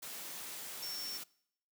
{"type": "tone in noise", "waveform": "sine", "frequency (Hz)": 5450, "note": "F8", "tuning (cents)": -43, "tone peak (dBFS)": -40, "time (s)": [0.82, 1.18], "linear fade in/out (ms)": 10, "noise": "white", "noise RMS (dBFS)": -45, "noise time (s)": [0.02, 1.24], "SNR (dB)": 2, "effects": ["noise-tail reverb RT60 0.7 s tail -23 dB re dry", "high-pass 150 Hz 12 dB/octave"]}